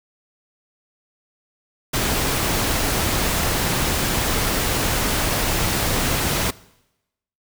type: noise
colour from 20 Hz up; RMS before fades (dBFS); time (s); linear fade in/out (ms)
pink; -21; 1.93-6.51; 10
effects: noise-tail reverb RT60 0.9 s tail -21 dB re dry